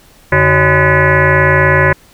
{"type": "tone with frequency modulation", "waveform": "sine", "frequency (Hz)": 784, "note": "G5", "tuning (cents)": 0, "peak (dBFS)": -6, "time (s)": [0.32, 1.93], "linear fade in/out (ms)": 5, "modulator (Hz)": 232, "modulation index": 5.4, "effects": ["pink hiss -45 dBFS RMS until 2.13 s"]}